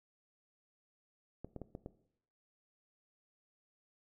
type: clicks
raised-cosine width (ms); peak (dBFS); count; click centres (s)
2; -30; 5; 1.446 / 1.563 / 1.617 / 1.751 / 1.861
effects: noise-tail reverb RT60 0.7 s tail -17 dB re dry